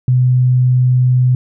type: tone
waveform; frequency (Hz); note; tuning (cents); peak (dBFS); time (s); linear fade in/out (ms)
sine; 126.3; B2; +39; -8; 0.08-1.35; 2
effects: none